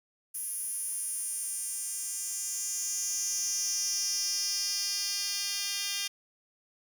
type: tone with high-pass filter sweep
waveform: 10% pulse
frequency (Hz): 400.4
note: G4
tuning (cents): +37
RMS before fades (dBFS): -33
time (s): 0.34-6.08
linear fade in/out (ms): 10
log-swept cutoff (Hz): 11000 to 3800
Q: 4
effects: none